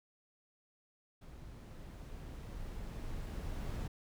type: noise with level ramp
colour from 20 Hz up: brown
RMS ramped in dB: -51 to -39 dBFS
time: 1.21-3.88 s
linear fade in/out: 10 ms
effects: none